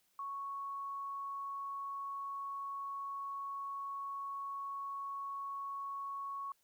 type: tone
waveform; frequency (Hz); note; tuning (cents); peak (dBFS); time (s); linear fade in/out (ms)
sine; 1108.7; C#6; 0; -39; 0.19-6.52; 2
effects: white hiss -75 dBFS RMS until 6.63 s